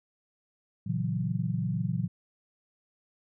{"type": "chord", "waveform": "sine", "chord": "F# dominant seventh", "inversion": "first", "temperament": "equal", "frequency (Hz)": [116.54, 138.59, 164.81, 185], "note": ["A#2", "C#3", "E3", "F#3"], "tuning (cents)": [0, 0, 0, 0], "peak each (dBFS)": [-32, -34, -32, -33], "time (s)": [0.86, 2.08], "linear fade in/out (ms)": 10, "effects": []}